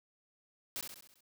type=noise with echo; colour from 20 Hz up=white; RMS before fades=-39 dBFS; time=0.76-0.81 s; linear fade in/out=0 ms; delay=66 ms; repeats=6; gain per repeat=-5 dB; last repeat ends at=1.206 s; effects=none